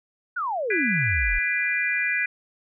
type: exponential sweep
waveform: sine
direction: down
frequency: 1527 to 34.65 Hz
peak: -24 dBFS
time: 0.36-1.39 s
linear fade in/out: 10 ms
type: chord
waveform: sine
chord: G# half-diminished seventh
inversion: third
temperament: just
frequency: 1495.1 / 1661.2 / 1993.5 / 2392 Hz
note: F#6 / G#6 / B6 / D7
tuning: +18 / 0 / +16 / +31 cents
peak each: -32 / -27 / -26 / -26 dBFS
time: 0.7-2.26 s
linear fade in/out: 5 ms
effects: none